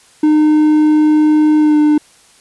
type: tone with pitch glide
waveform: triangle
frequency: 305.3 to 300.4 Hz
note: D#4 to D4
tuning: -33 to +39 cents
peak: -5 dBFS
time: 0.23-1.98 s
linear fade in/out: 5 ms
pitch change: -28 cents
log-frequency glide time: 1.58-1.78 s
effects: white hiss -47 dBFS RMS until 2.4 s + resampled to 24000 Hz